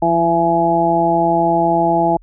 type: harmonic tone with a mistuned harmonic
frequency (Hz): 168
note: E3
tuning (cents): +33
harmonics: 1 / 2 / 3 / 4 / 5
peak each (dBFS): -22 / -18 / -27 / -16 / -16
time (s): 0.02-2.17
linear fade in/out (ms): 5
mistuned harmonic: 1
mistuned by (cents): +24
effects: added 40 Hz sine -42 dBFS peak until 2.22 s